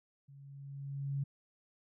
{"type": "tone with level ramp", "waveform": "sine", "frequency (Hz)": 139.2, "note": "C#3", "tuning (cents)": 8, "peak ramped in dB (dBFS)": [-53, -31], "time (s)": [0.28, 1.24], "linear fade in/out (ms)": 10, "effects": []}